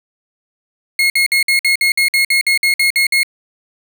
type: tone bursts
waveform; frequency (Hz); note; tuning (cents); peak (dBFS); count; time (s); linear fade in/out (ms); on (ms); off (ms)
35% pulse; 2160; C#7; -45; -9; 14; 0.99-3.232; 2; 110; 54
effects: none